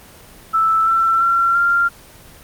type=tone with pitch steps; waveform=sine; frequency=1318.5 / 1341.5 / 1365 / 1388.9 Hz; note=E6 / E6 / F6 / F6; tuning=0 / +30 / -40 / -10 cents; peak=-12 dBFS; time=0.53-1.89 s; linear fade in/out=20 ms; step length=340 ms; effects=pink hiss -42 dBFS RMS until 2.43 s + Opus 24 kbps